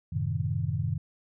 sine chord, F# diminished seventh, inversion none, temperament equal, 92.5 / 110 / 130.81 / 155.56 Hz, F#2 / A2 / C3 / Eb3, 0 / 0 / 0 / 0 cents, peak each -32 dBFS, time 0.12-0.98 s, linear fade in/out 10 ms, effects none

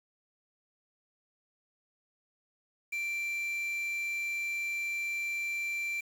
triangle tone with quantisation, 2353 Hz, D7, 3 cents sharp, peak -30 dBFS, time 2.92-6.01 s, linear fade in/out 10 ms, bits 8, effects none

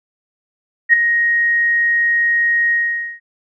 sine tone with ADSR envelope, 1875 Hz, A#6, 10 cents sharp, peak -3 dBFS, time 0.89-3.2 s, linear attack 44 ms, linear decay 4 ms, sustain -9 dB, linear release 480 ms, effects none

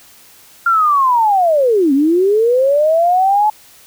sine linear two-way sweep, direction down then up, 1400 to 264 to 862 Hz, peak -9 dBFS, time 0.66-3.5 s, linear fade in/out 5 ms, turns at 1.93 s, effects white hiss -44 dBFS RMS until 3.86 s

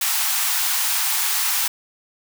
white high-pass noise, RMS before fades -21 dBFS, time 0.01-1.68 s, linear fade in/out 5 ms, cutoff 740 Hz, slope 96 dB/octave, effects none

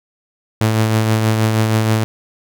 sawtooth tone with tremolo, 110 Hz, A2, in tune, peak -7 dBFS, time 0.61-2.04 s, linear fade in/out 0 ms, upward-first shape triangle, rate 6.3 Hz, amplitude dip 40%, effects none

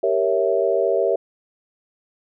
sine chord, G diminished seventh, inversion none, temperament equal, 392 / 466.2 / 554.4 / 659.3 Hz, G4 / Bb4 / Db5 / Fb5, 0 / 0 / 0 / 0 cents, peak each -22 dBFS, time 0.03-1.16 s, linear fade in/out 5 ms, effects none

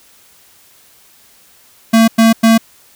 square tone bursts, 225.8 Hz, A3, 45 cents sharp, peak -6 dBFS, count 3, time 1.93-2.58 s, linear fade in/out 10 ms, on 150 ms, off 100 ms, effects white hiss -47 dBFS RMS until 2.95 s

